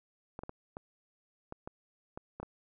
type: clicks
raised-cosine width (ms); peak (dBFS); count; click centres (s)
1; -27; 9; 0.391 / 0.435 / 0.494 / 0.769 / 1.524 / 1.675 / 2.175 / 2.4 / 2.43
effects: none